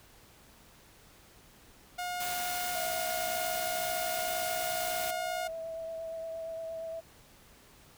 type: tone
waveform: sawtooth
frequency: 716 Hz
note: F5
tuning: 43 cents sharp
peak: -30 dBFS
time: 1.98-5.48 s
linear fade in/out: 10 ms
type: noise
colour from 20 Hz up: white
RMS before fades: -38 dBFS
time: 2.2-5.11 s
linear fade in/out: 5 ms
type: tone with vibrato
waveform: sine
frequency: 654 Hz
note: E5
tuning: 14 cents flat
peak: -36 dBFS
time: 2.74-7.01 s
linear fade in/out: 20 ms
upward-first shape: triangle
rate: 8.6 Hz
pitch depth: 18 cents each way
effects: pink hiss -58 dBFS RMS until 7.97 s